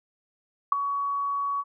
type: tone with ADSR envelope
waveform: sine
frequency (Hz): 1125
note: C#6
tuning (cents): +25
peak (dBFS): -12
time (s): 0.72-1.64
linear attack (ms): 4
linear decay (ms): 7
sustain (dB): -13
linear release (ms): 43
effects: none